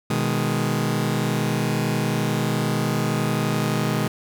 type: chord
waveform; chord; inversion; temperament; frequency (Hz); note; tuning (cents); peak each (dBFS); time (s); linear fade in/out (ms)
sawtooth; G# minor; first; just; 124.59 / 155.74 / 207.7; B2 / D#3 / G#3; +16 / +2 / 0; -21; 0.1-4.08; 5
effects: none